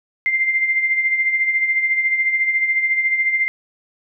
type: tone with tremolo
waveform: sine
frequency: 2093 Hz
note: C7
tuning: in tune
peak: -13 dBFS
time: 0.26-3.48 s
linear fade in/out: 0 ms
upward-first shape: sine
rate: 14 Hz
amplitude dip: 55%
effects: none